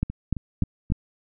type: two click trains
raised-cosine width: 5 ms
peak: -10 / -19 dBFS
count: 4 / 4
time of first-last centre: 0.03-0.92 / 0.1-0.902 s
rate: 3.37 / 3.74 Hz
effects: none